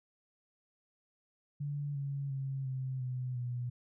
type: tone with pitch steps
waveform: sine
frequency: 144.3 / 139.71 / 135.26 / 130.96 / 126.79 / 122.75 Hz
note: D3 / C#3 / C#3 / C3 / B2 / B2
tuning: -30 / +14 / -42 / +2 / +46 / -10 cents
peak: -34 dBFS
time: 1.6-3.7 s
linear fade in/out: 10 ms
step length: 350 ms
effects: none